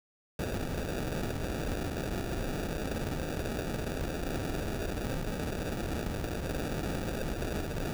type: noise with sample-and-hold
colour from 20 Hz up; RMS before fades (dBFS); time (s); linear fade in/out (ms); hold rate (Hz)
pink; -34; 0.39-7.93; 2; 1050
effects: none